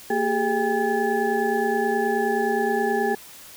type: tone cluster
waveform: sine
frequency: 230.3 / 389.7 / 419.2 / 802 / 1717 Hz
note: A#3 / G4 / G#4 / G5 / A6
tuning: -21 / -10 / +16 / +39 / -43 cents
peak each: -28 / -26 / -25 / -25 / -29 dBFS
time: 0.1-3.15 s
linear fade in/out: 5 ms
effects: white hiss -44 dBFS RMS until 3.56 s